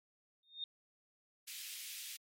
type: tone with exponential growth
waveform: sine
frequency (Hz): 3672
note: A#7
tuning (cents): -27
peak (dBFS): -36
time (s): 0.43-0.64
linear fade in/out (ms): 2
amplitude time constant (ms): 44
type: high-pass noise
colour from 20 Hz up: pink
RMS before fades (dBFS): -47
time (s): 1.47-2.17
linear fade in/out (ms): 10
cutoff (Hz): 2400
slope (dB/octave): 24
effects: MP3 64 kbps